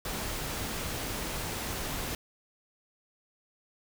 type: noise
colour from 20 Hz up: pink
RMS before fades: -35 dBFS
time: 0.05-2.15 s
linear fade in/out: 2 ms
effects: none